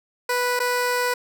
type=tone with dropouts; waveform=15% pulse; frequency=492.7 Hz; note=B4; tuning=4 cents flat; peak=-14 dBFS; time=0.29-1.14 s; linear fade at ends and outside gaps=5 ms; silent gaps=0.593-0.6 s; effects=none